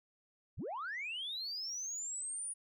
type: linear sweep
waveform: sine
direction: up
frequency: 30.58 to 9670 Hz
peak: -37 dBFS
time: 0.57-2.54 s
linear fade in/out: 20 ms
effects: tanh soft clip ceiling -35 dBFS

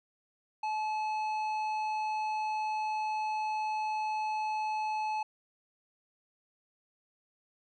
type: tone with tanh clipping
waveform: sine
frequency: 861 Hz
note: A5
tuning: 38 cents flat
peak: -32 dBFS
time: 0.63-5.23 s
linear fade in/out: 5 ms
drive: 10 dB
effects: none

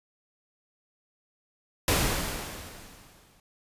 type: noise with exponential decay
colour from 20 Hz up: pink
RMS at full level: -22 dBFS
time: 1.88-3.4 s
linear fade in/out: 1 ms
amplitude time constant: 330 ms
effects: resampled to 32000 Hz

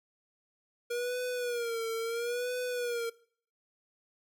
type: tone with vibrato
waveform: square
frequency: 475.2 Hz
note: A#4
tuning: 33 cents sharp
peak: -32 dBFS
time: 0.9-3.1 s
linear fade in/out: 10 ms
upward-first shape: sine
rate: 0.74 Hz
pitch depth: 84 cents each way
effects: noise-tail reverb RT60 0.5 s tail -20 dB re dry

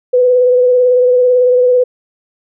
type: tone with vibrato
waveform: sine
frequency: 498.4 Hz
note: B4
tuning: 16 cents sharp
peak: -6 dBFS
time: 0.13-1.84 s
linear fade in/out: 10 ms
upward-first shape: sine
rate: 18 Hz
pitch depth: 26 cents each way
effects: none

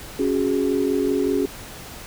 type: chord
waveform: sine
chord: C# suspended fourth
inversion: none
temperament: equal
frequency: 277.2 / 370 / 415.3 Hz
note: C#4 / F#4 / G#4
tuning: 0 / 0 / 0 cents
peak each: -22 / -23 / -23 dBFS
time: 0.19-1.46 s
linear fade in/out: 5 ms
effects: pink hiss -38 dBFS RMS until 2.06 s

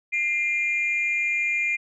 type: tone pair together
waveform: sine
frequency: 2093 / 2407 Hz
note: C7 / D7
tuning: 0 / +42 cents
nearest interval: major second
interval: 242 cents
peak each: -25 / -22 dBFS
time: 0.12-1.77 s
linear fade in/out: 20 ms
effects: tanh soft clip ceiling -16 dBFS

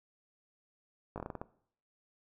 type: slowing click train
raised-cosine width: 1 ms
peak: -25 dBFS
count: 8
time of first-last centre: 1.16-1.415 s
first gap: 18 ms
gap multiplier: 1.23
effects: noise-tail reverb RT60 0.6 s tail -18 dB re dry

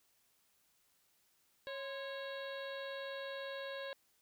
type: harmonic tone with a mistuned harmonic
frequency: 549 Hz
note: C#5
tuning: 17 cents flat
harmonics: 1 / 2 / 3 / 4 / 5 / 6 / 7 / 8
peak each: -43 / -52 / -48 / -57 / -56 / -57 / -52 / -59 dBFS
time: 1.67-3.93 s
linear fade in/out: 0 ms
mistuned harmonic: 2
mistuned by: -97 cents
effects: white hiss -74 dBFS RMS until 4.21 s

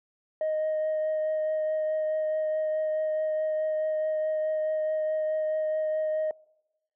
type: tone with vibrato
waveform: sine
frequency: 622.3 Hz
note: D#5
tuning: in tune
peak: -23 dBFS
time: 0.41-6.31 s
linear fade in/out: 2 ms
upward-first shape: triangle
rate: 4.7 Hz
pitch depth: 11 cents each way
effects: noise-tail reverb RT60 1.0 s tail -26 dB re dry + tanh soft clip ceiling -23 dBFS

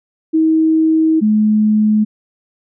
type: tone pair in turn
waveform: sine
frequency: 318.6 / 213.6 Hz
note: D#4 / G#3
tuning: +41 / +49 cents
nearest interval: perfect fifth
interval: 692 cents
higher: first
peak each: -9 dBFS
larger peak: neither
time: 0.33-1.21 / 1.21-2.05 s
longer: first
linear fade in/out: 20 ms
effects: none

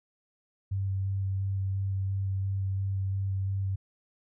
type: tone with vibrato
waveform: sine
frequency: 96.9 Hz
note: G2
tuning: 20 cents flat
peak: -27 dBFS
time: 0.71-3.76 s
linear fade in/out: 10 ms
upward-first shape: square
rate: 2.9 Hz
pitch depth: 10 cents each way
effects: none

